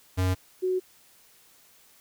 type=tone pair in turn; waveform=square / sine; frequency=92.5 / 370 Hz; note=F#2 / F#4; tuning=0 / 0 cents; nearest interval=2 octaves; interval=2400 cents; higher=second; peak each=-23 / -23 dBFS; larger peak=neither; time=0.17-0.35 / 0.62-0.8 s; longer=neither; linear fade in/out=20 ms; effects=white hiss -58 dBFS RMS until 2 s